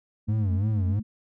sine tone with tremolo, 215.9 Hz, A3, 33 cents flat, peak -29 dBFS, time 0.27-1.03 s, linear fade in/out 20 ms, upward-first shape sine, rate 8.3 Hz, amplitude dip 70%
triangle tone with vibrato, 99.7 Hz, G2, 30 cents sharp, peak -20 dBFS, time 0.28-1 s, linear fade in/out 10 ms, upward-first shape sine, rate 3 Hz, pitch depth 170 cents each way
effects none

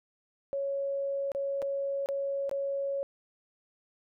sine tone with dropouts, 554.4 Hz, C#5, in tune, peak -29 dBFS, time 0.53-3.03 s, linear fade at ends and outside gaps 0 ms, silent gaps 1.318-1.349 / 1.619-1.625 / 2.06-2.088 / 2.494-2.513 s, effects none

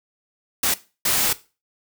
white noise bursts at uneven times, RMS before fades -20 dBFS, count 2, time 0.63-0.74 / 1.05-1.33 s, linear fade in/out 5 ms, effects noise-tail reverb RT60 0.3 s tail -17 dB re dry

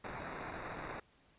white noise with sample-and-hold, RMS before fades -44 dBFS, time 0.04-1 s, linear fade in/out 5 ms, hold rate 3150 Hz, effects pink hiss -68 dBFS RMS until 1.38 s + resampled to 8000 Hz

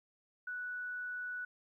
sine tone, 1478 Hz, F#6, 2 cents flat, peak -38 dBFS, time 0.47-1.45 s, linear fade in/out 5 ms, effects 13-bit

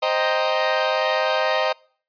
sawtooth chord, C minor seventh, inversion none, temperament equal, 523.3 / 622.3 / 784 / 932.3 Hz, C5 / Eb5 / G5 / Bb5, 0 / 0 / 0 / 0 cents, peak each -20 / -18 / -23 / -23 dBFS, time 0.02-1.73 s, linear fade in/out 10 ms, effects noise-tail reverb RT60 0.5 s tail -26 dB re dry + resampled to 11025 Hz

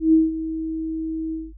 sine tone with ADSR envelope, 320 Hz, D#4, 49 cents sharp, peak -10 dBFS, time 0-1.53 s, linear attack 130 ms, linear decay 180 ms, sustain -14 dB, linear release 200 ms, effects added 50 Hz sine -39 dBFS peak until 1.57 s

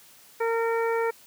harmonic tone, 458.4 Hz, A#4, 29 cents flat, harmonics 1 / 2 / 3 / 4 / 5, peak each -24 / -30 / -34 / -36 / -38 dBFS, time 0.4-1.11 s, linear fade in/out 10 ms, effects white hiss -53 dBFS RMS until 1.26 s + high-pass 100 Hz 12 dB/octave

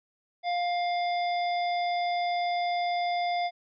harmonic tone, 703 Hz, F5, 11 cents sharp, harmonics 1 / 3 / 5 / 7, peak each -26 / -36 / -40 / -43 dBFS, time 0.43-3.51 s, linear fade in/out 50 ms, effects none

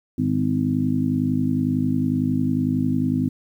harmonic tone with a mistuned harmonic, 51 Hz, G#1, 31 cents flat, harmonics 2 / 3 / 4 / 5 / 6, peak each -28 / -25 / -28 / -21 / -29 dBFS, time 0.18-3.29 s, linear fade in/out 5 ms, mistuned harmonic 6, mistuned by +38 cents, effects 9-bit

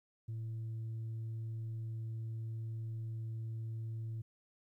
sine tone, 112.4 Hz, A2, 37 cents sharp, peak -36 dBFS, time 0.28-4.22 s, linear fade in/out 10 ms, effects tanh soft clip ceiling -37 dBFS + 13-bit

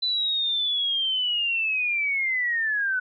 sine linear sweep, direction down, 4016 to 1480 Hz, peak -22 dBFS, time 0.02-3 s, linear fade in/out 10 ms, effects none

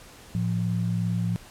sine tone pair together, 111.97 / 174.61 Hz, A2 / F3, +31 / 0 cents, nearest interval minor sixth, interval 769 cents, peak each -26 dBFS, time 0.35-1.36 s, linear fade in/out 0 ms, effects pink hiss -48 dBFS RMS until 1.5 s + low-pass 12000 Hz 12 dB/octave

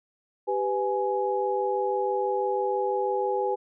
sine tone cluster, 392.9 / 499 / 836 Hz, G4 / B4 / G#5, +4 / +18 / +11 cents, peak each -28 dBFS, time 0.47-3.56 s, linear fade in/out 20 ms, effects none

